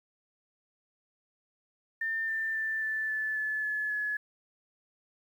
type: tone with pitch steps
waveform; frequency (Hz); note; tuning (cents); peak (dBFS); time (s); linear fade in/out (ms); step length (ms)
sine; 1800 / 1785.5 / 1771.1 / 1756.9 / 1742.7 / 1728.7 / 1714.7 / 1700.9; A6 / A6 / A6 / A6 / A6 / A6 / A6 / G#6; +39 / +25 / +11 / -3 / -17 / -31 / -45 / +41; -29; 2.01-4.17; 5; 270
effects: 10-bit